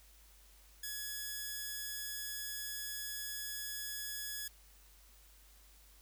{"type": "tone", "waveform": "5% pulse", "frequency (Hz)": 1690, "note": "G#6", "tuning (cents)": 30, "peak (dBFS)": -29, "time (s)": [0.83, 4.48], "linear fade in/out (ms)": 5, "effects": ["added 50 Hz sine -61 dBFS peak until 6.01 s", "white hiss -64 dBFS RMS until 6.01 s"]}